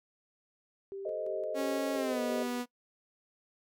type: tone with tremolo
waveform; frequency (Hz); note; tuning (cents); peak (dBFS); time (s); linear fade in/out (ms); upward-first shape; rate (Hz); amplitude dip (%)
sine; 392; G4; 0; -38; 0.92-2.6; 0; square; 2.9; 55
type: chord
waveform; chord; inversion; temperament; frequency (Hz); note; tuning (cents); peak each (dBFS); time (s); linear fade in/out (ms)
sine; A diminished; none; equal; 440 / 523.3 / 622.3; A4 / C5 / Eb5; 0 / 0 / 0; -39 / -40 / -35; 1.05-2.43; 5
type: tone with pitch glide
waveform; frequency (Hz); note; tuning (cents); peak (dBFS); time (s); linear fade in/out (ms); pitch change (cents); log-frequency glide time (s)
sawtooth; 274.9 to 244.9; C#4 to B3; -14 to -14; -29; 1.54-2.66; 50; -200; 1.95-2.21
effects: noise-tail reverb RT60 0.1 s tail -20 dB re dry